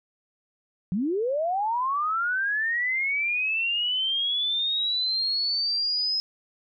sine linear sweep, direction up, 167.6 to 5130 Hz, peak -23 dBFS, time 0.92-6.2 s, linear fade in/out 0 ms, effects none

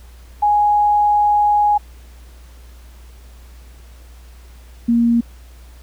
sine tone pair in turn, 830.6 / 234.3 Hz, G#5 / A#3, 0 / +9 cents, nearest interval octave + minor seventh, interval 2191 cents, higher first, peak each -11 dBFS, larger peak neither, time 0.42-1.78 / 4.88-5.21 s, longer first, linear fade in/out 10 ms, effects added 60 Hz sine -38 dBFS peak until 5.82 s + pink hiss -50 dBFS RMS until 5.82 s

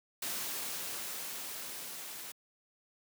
white noise with level ramp, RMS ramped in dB -37 to -45 dBFS, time 0.22-2.32 s, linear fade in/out 5 ms, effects high-pass 150 Hz 12 dB/octave

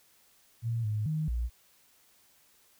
sine tone with pitch steps, 115.7 / 106.5 / 155.7 / 59.1 Hz, A#2 / G#2 / D#3 / A#1, -13 / +44 / +2 / +24 cents, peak -28 dBFS, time 0.62-1.5 s, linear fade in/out 50 ms, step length 220 ms, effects white hiss -64 dBFS RMS until 2.79 s

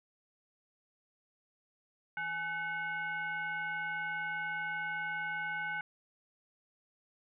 sine tone with frequency modulation, 1510 Hz, F#6, 35 cents sharp, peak -34 dBFS, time 2.17-5.81 s, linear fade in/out 2 ms, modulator 673 Hz, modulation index 0.92, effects none

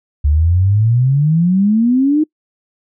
sine exponential sweep, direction up, 70.5 to 314.7 Hz, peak -9 dBFS, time 0.24-2.24 s, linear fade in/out 10 ms, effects noise-tail reverb RT60 0.1 s tail -25 dB re dry

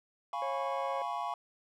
triangle chord, C# dominant seventh, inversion first, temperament equal, 698.5 / 830.6 / 987.8 / 1108.7 Hz, E#5 / G#5 / B5 / C#6, 0 / 0 / 0 / 0 cents, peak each -37 dBFS, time 0.33-1.34 s, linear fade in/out 2 ms
harmonic tone, 546 Hz, C#5, 26 cents flat, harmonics 1 / 2 / 3 / 4, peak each -36 / -51 / -54 / -51 dBFS, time 0.42-1.02 s, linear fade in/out 2 ms
effects none

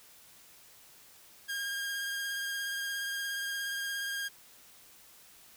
sawtooth tone with vibrato, 1617 Hz, G#6, 47 cents flat, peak -30 dBFS, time 1.48-4.29 s, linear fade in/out 20 ms, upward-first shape sine, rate 17 Hz, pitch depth 14 cents each way, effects white hiss -57 dBFS RMS until 5.56 s

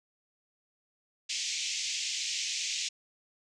white band-pass noise, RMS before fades -34 dBFS, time 1.29-2.89 s, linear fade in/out 10 ms, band 2200 to 7100 Hz, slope 48 dB/octave, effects none

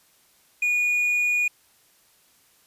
triangle tone, 2449 Hz, D#7, 28 cents flat, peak -18 dBFS, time 0.62-1.48 s, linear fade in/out 5 ms, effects white hiss -60 dBFS RMS until 2.66 s + resampled to 32000 Hz

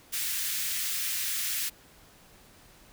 white high-pass noise, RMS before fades -31 dBFS, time 0.12-1.7 s, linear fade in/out 20 ms, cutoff 1600 Hz, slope 24 dB/octave, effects pink hiss -56 dBFS RMS until 2.92 s

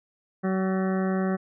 harmonic tone with a mistuned harmonic, 189 Hz, F#3, 37 cents sharp, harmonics 1 / 2 / 3 / 4 / 6 / 7 / 8 / 9 / 10, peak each -24 / -30 / -34 / -36 / -40 / -41 / -42 / -43 / -44 dBFS, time 0.43-1.37 s, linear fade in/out 20 ms, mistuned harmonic 9, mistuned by +58 cents, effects none

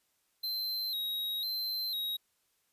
square tone with vibrato, 3951 Hz, B7, in tune, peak -33 dBFS, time 0.43-2.17 s, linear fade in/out 10 ms, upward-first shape square, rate 1 Hz, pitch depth 65 cents each way, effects white hiss -75 dBFS RMS until 2.72 s + resampled to 32000 Hz

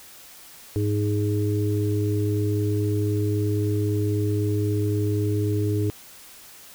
harmonic tone, 103.83 Hz, G#2, in tune, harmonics 1 / 3 / 4, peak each -22 / -27 / -28 dBFS, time 0.76-5.9 s, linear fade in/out 0 ms, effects white hiss -46 dBFS RMS until 6.74 s

